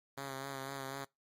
5% pulse tone with vibrato, 135.9 Hz, C#3, 34 cents flat, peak -29 dBFS, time 0.17-1.05 s, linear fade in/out 10 ms, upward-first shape sine, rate 4 Hz, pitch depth 34 cents each way, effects noise-tail reverb RT60 0.2 s tail -24 dB re dry + MP3 64 kbps

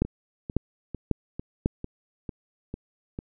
two click trains, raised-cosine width 3 ms, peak -20 / -9 dBFS, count 8 / 4, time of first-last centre 0.05-3.189 / 0.02-1.659 s, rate 2.23 / 1.83 Hz, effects none

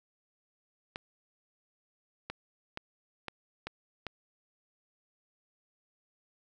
clicks, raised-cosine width 0.3 ms, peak -21 dBFS, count 6, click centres 0.959 / 2.3 / 2.774 / 3.283 / 3.67 / 4.067 s, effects none

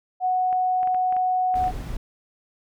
sine tone, 738 Hz, F#5, 5 cents flat, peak -19 dBFS, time 0.2-1.72 s, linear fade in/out 50 ms
clicks, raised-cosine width 0.5 ms, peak -25 dBFS, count 9, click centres 0.528 / 0.831 / 0.874 / 0.946 / 1.125 / 1.166 / 1.542 / 1.641 / 1.68 s
brown noise, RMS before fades -31 dBFS, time 1.55-1.97 s, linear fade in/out 5 ms
effects none

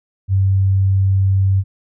sine tone, 96.5 Hz, G2, 27 cents flat, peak -11 dBFS, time 0.28-1.64 s, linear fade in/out 50 ms, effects none

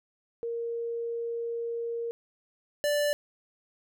sine / square tone pair in turn, 466.2 / 586.1 Hz, A#4 / D5, 0 / -4 cents, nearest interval major third, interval 396 cents, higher second, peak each -30 / -25 dBFS, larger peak second, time 0.43-2.11 / 2.84-3.13 s, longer first, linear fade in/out 0 ms, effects none

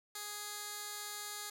15% pulse tone with band-pass filter, 415.3 Hz, G#4, in tune, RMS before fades -44 dBFS, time 0.15-1.5 s, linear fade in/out 5 ms, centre 9200 Hz, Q 0.59, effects none

